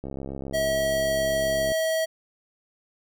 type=click train; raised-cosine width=2 ms; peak=-21 dBFS; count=115; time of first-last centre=0.04-1.719 s; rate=67.9 Hz
type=tone; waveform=square; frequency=643 Hz; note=E5; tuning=43 cents flat; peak=-23 dBFS; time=0.53-2.06 s; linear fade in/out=20 ms
effects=none